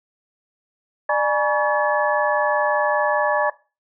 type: tone cluster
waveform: sine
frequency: 596 / 838 / 963 / 1128 / 1717 Hz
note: D5 / G#5 / B5 / C#6 / A6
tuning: +25 / +15 / -44 / +30 / -43 cents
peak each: -21 / -23 / -25 / -25 / -22 dBFS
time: 1.09-3.5 s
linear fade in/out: 5 ms
effects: noise-tail reverb RT60 0.3 s tail -18 dB re dry